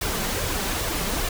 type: noise with flanger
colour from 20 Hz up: pink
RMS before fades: -26 dBFS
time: 0.01-1.29 s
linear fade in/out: 5 ms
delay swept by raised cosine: 1.7 to 5.2 ms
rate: 2.4 Hz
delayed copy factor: +0.55
effects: none